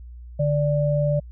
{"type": "tone pair together", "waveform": "sine", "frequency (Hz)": [146.83, 586.7], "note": ["D3", "D5"], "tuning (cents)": [0, -2], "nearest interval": "2 octaves", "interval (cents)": 2398, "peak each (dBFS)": [-20, -22], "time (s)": [0.39, 1.2], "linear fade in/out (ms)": 10, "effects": ["added 60 Hz sine -37 dBFS peak until 1.31 s"]}